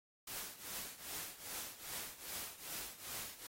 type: noise with tremolo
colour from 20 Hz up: white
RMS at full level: -43 dBFS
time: 0.27-3.47 s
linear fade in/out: 5 ms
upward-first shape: triangle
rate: 2.5 Hz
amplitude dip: 85%
effects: AAC 48 kbps